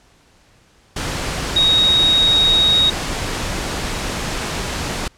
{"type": "tone in noise", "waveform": "sine", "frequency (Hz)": 3769, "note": "A#7", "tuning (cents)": 18, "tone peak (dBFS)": -11, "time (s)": [1.56, 2.9], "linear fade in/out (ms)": 5, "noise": "pink", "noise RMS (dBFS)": -23, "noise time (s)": [0.96, 5.08], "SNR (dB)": 9, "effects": ["pink hiss -53 dBFS RMS until 5.17 s", "low-pass 8000 Hz 12 dB/octave"]}